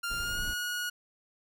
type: tone with pitch glide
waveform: sawtooth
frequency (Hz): 1396.9 to 1450.3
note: F6 to F#6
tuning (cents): 0 to -35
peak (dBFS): -28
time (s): 0.03-0.9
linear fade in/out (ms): 10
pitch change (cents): +65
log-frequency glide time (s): 0.17-0.43
type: noise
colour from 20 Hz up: brown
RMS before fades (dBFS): -39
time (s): 0.1-0.54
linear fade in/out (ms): 5
effects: none